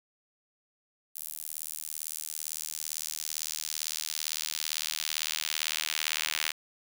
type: tone with high-pass filter sweep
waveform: sawtooth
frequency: 77.78 Hz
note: D#2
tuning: in tune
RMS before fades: -35 dBFS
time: 1.15-6.52 s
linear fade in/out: 10 ms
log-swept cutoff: 11000 to 2400 Hz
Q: 1.1
effects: none